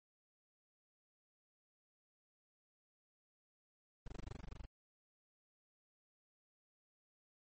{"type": "noise bursts", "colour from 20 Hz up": "brown", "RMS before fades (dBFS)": -44, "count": 15, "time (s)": [4.06, 4.654], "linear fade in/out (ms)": 5, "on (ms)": 20, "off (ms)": 21, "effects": ["MP3 32 kbps"]}